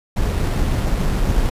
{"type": "noise with sample-and-hold", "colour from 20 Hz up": "brown", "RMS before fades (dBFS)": -18, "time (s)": [0.16, 1.5], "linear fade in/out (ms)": 10, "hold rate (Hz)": 6300, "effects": ["resampled to 32000 Hz"]}